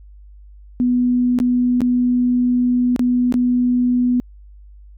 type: tone with dropouts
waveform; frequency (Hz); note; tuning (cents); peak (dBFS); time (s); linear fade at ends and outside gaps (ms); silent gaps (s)
sine; 246.9; B3; 0; -13; 0.8-4.2; 0; 1.388-1.401 / 1.806-1.817 / 2.962-2.994 / 3.324-3.341
effects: added 50 Hz sine -39 dBFS peak until 4.97 s